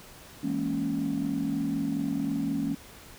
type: chord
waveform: sine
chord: A# half-diminished seventh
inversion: second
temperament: equal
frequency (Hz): 164.81 / 207.7 / 233.1 / 277.2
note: E3 / G#3 / A#3 / C#4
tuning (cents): 0 / 0 / 0 / 0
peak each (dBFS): -34 / -33 / -32 / -28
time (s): 0.43-2.75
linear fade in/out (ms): 10
effects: tanh soft clip ceiling -20 dBFS + pink hiss -49 dBFS RMS until 3.18 s

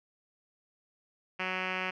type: tone with low-pass filter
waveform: 5% pulse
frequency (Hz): 185.6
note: F#3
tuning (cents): +6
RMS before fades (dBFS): -34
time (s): 1.39-1.91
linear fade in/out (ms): 10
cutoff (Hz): 2700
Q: 3.4
effects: none

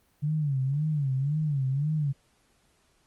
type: tone with vibrato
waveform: sine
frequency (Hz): 143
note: D3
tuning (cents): -46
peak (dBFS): -24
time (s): 0.22-2.13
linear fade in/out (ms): 20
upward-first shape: sine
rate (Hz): 1.9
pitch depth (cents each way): 150
effects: pink hiss -67 dBFS RMS until 3.06 s + Opus 24 kbps

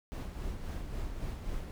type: noise with tremolo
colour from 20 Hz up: brown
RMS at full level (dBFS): -36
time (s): 0.12-1.71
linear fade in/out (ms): 0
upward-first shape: sine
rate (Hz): 3.7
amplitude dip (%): 45
effects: none

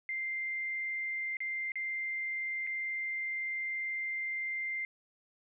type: tone with dropouts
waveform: sine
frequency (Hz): 2093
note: C7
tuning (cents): 0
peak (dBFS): -33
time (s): 0.09-4.85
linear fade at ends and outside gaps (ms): 1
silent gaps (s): 1.369-1.404 / 1.719-1.756 / 2.667-2.672
effects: none

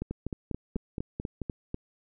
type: two click trains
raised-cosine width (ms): 3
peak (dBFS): -19 / -20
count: 8 / 7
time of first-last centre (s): 0.02-1.744 / 0.11-1.417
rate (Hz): 4.06 / 4.59
effects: none

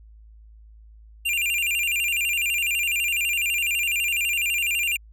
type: tone with vibrato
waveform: square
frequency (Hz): 2577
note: E7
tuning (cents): -40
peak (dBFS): -22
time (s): 1.25-4.97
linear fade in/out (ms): 10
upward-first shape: square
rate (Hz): 12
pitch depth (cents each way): 130
effects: added 54 Hz sine -45 dBFS peak until 5.12 s

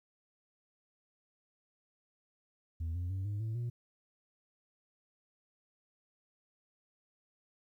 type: tone with pitch steps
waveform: sine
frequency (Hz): 82.1 / 88.5 / 95.4 / 102.84 / 110.86 / 119.51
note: E2 / F2 / G2 / G#2 / A2 / A#2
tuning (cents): -6 / +23 / -47 / -17 / +13 / +44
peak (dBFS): -31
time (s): 2.8-3.7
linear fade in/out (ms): 10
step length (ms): 150
effects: tanh soft clip ceiling -33 dBFS + 12-bit

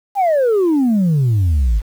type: exponential sweep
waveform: sine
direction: down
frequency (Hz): 830.6 to 48.28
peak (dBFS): -9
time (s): 0.15-1.82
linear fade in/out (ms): 50
effects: tanh soft clip ceiling -10 dBFS + 7-bit

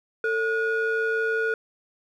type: ring-modulated tone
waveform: triangle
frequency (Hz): 500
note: B4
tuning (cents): +21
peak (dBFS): -17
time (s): 0.24-1.54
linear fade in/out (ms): 2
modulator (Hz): 947
effects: none

